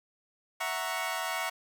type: chord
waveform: 20% pulse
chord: F# dominant seventh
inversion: third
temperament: equal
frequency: 659.3 / 740 / 932.3 / 1108.7 Hz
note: E5 / F#5 / A#5 / C#6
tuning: 0 / 0 / 0 / 0 cents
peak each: -32 dBFS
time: 0.6-1.5 s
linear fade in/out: 10 ms
effects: none